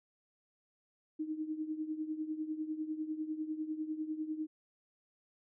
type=tone with tremolo; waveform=sine; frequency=311.1 Hz; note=D#4; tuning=in tune; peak=-32 dBFS; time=1.19-4.47 s; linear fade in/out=10 ms; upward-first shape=triangle; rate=10 Hz; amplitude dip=80%; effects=none